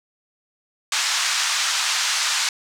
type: band-pass noise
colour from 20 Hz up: white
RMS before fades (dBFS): -22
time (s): 0.92-2.49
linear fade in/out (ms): 2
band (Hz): 930 to 6900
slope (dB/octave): 24
effects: none